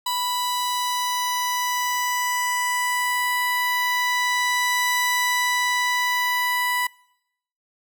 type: tone pair together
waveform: sawtooth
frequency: 987.8 / 1975.5 Hz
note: B5 / B6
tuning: 0 / 0 cents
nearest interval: octave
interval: 1200 cents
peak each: -19 / -23 dBFS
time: 0.06-6.87 s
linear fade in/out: 5 ms
effects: noise-tail reverb RT60 0.8 s tail -24 dB re dry